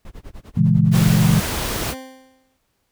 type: noise with tremolo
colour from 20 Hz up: brown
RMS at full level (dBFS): -34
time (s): 0.05-1.12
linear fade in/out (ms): 2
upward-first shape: sine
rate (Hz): 10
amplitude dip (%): 100
type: chord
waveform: sine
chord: A# half-diminished seventh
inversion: none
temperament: equal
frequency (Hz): 116.54 / 138.59 / 164.81 / 207.7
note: A#2 / C#3 / E3 / G#3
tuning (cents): 0 / 0 / 0 / 0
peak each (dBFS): -19 / -19 / -15 / -19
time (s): 0.57-1.4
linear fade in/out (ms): 5
type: noise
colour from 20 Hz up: pink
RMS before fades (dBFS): -24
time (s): 0.91-1.95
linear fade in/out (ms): 50
type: tone with exponential decay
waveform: 20% pulse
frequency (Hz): 261.6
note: C4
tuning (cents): 0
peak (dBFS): -24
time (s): 1.92-2.57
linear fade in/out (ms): 5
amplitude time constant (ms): 140
effects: pink hiss -69 dBFS RMS until 2.91 s